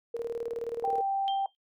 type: tone with tremolo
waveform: sine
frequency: 466.2 Hz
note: A#4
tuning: in tune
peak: -28 dBFS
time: 0.14-1.01 s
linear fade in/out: 5 ms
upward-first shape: square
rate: 19 Hz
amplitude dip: 65%
type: tone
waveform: sine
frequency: 784 Hz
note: G5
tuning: in tune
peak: -26 dBFS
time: 0.84-1.46 s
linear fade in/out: 2 ms
type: tone with exponential decay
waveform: sine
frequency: 3168 Hz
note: G7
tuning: 18 cents sharp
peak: -31 dBFS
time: 1.28-1.55 s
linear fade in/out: 0 ms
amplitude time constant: 58 ms
effects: noise-tail reverb RT60 0.1 s tail -17 dB re dry